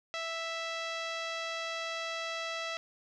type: tone with low-pass filter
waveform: 15% pulse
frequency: 659.3 Hz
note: E5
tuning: in tune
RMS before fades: -37 dBFS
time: 0.14-2.77 s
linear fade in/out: 0 ms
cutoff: 4400 Hz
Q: 9.9
effects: none